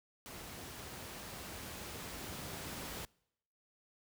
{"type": "noise with level ramp", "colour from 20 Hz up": "pink", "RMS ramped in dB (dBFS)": [-48, -43], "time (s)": [0.26, 3.05], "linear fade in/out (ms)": 0, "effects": ["noise-tail reverb RT60 0.8 s tail -26 dB re dry", "high-pass 60 Hz 12 dB/octave"]}